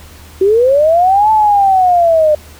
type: linear two-way sweep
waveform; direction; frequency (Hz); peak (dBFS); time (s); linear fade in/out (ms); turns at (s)
sine; up then down; 370 to 878 to 597; -6; 0.41-2.35; 5; 1.31
effects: added 77 Hz sine -36 dBFS peak until 2.59 s + pink hiss -39 dBFS RMS until 2.59 s